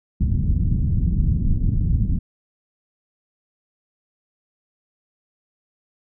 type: low-pass noise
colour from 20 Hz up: pink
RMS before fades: -19 dBFS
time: 0.2-2.19 s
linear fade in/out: 10 ms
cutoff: 190 Hz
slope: 24 dB/octave
effects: none